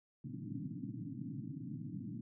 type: band-pass noise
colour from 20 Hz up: pink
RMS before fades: -44 dBFS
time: 0.24-2.21 s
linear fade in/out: 5 ms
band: 110 to 310 Hz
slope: 96 dB/octave
effects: none